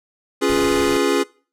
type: chord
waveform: square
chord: C# dominant seventh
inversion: none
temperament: equal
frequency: 277.2 / 349.2 / 415.3 / 493.9 Hz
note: C#4 / E#4 / G#4 / B4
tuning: 0 / 0 / 0 / 0 cents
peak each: -22 / -22 / -20 / -26 dBFS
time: 0.41-1.24 s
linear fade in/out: 20 ms
type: noise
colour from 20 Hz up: pink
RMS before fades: -30 dBFS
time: 0.49-0.97 s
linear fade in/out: 2 ms
effects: noise-tail reverb RT60 0.4 s tail -23 dB re dry + low-pass 11000 Hz 12 dB/octave